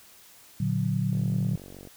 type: chord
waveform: sine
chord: Bb augmented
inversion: none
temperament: equal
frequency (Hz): 116.54 / 146.83 / 185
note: Bb2 / D3 / F#3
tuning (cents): 0 / 0 / 0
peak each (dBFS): -28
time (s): 0.6-1.56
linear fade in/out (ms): 5
type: click train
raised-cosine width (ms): 2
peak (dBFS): -31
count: 36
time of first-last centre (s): 1.13-1.873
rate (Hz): 47.1
effects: white hiss -53 dBFS RMS until 1.96 s